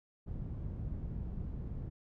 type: low-pass noise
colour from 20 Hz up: white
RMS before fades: -40 dBFS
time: 0.26-1.9 s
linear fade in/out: 20 ms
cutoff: 110 Hz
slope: 12 dB/octave
effects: none